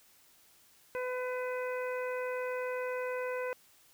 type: harmonic tone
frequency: 503 Hz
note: B4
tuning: 32 cents sharp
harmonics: 1 / 2 / 3 / 4 / 5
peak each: -34 / -42 / -43 / -46 / -47 dBFS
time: 0.95-3.53 s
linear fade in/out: 0 ms
effects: white hiss -63 dBFS RMS until 3.93 s